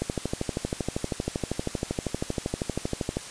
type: click train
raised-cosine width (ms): 2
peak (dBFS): -13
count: 41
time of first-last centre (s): 0.02-3.17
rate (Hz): 12.7
effects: white hiss -40 dBFS RMS until 3.3 s + resampled to 22050 Hz